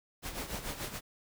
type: noise with tremolo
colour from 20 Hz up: pink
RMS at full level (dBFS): -37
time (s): 0.22-1.01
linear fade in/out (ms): 50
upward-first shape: sine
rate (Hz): 6.9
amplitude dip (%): 65
effects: none